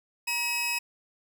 sawtooth tone pair together, 955.2 / 2550 Hz, A#5 / D#7, +42 / +42 cents, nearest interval octave + perfect fourth, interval 1700 cents, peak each -32 / -24 dBFS, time 0.27-0.79 s, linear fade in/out 10 ms, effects none

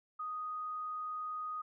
sine tone, 1244.5 Hz, D#6, in tune, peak -37 dBFS, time 0.19-1.62 s, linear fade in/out 10 ms, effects none

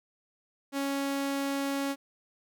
sawtooth tone, 277.2 Hz, C#4, in tune, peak -25 dBFS, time 0.72-1.96 s, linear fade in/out 50 ms, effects none

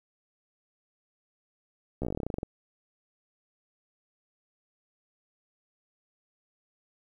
slowing click train, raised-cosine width 2 ms, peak -19 dBFS, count 16, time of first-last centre 2.02-2.431 s, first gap 14 ms, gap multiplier 1.09, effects 10-bit

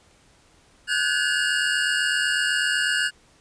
square tone cluster, 1467 / 1555 / 1701 / 2847 Hz, F#6 / G6 / G#6 / F7, -15 / -14 / +41 / +33 cents, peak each -27 dBFS, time 0.87-3.11 s, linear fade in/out 50 ms, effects pink hiss -57 dBFS RMS until 3.4 s + resampled to 22050 Hz

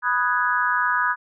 sine chord, G# minor seventh, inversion first, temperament equal, 987.8 / 1244.5 / 1480 / 1661.2 Hz, B5 / D#6 / F#6 / G#6, 0 / 0 / 0 / 0 cents, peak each -24 dBFS, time 0.02-1.16 s, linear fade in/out 50 ms, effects none

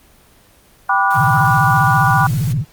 sine chord, G major seventh, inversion none, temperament equal with one note detuned, 784 / 987.8 / 1174.7 / 1451.2 Hz, G5 / B5 / D6 / F#6, 0 / 0 / 0 / -34 cents, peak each -17 dBFS, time 0.89-2.27 s, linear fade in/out 5 ms
white noise, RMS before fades -34 dBFS, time 1.1-2.53 s, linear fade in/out 10 ms
sine tone with vibrato, 133.4 Hz, C3, 34 cents sharp, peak -14 dBFS, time 1.14-2.65 s, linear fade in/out 50 ms, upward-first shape square, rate 15 Hz, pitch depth 250 cents each way
effects pink hiss -49 dBFS RMS until 2.72 s + Opus 24 kbps

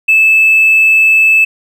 sine tone with hard clipping, 2620 Hz, E7, 11 cents flat, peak -5 dBFS, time 0.08-1.45 s, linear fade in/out 10 ms, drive 1 dB, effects none

